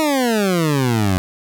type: exponential sweep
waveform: 20% pulse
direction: down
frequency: 320.3 to 88.9 Hz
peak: -10 dBFS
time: 0-1.18 s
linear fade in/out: 0 ms
effects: none